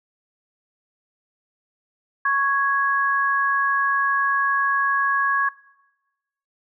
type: tone pair together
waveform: sine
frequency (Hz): 1108.7 / 1661.2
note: C#6 / G#6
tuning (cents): 0 / 0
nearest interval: perfect fifth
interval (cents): 700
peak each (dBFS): -20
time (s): 2.25-5.49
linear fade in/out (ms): 5
effects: noise-tail reverb RT60 1.0 s tail -21 dB re dry